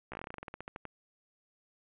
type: slowing click train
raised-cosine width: 0.5 ms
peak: -26 dBFS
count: 18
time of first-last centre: 0.12-0.853 s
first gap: 15 ms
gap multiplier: 1.12
effects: resampled to 8000 Hz + 10-bit